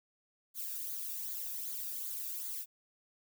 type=noise with flanger; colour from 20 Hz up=violet; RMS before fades=-40 dBFS; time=0.54-2.66 s; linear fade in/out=50 ms; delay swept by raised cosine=0.36 to 0.99 ms; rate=2.6 Hz; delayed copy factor=-0.6; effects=none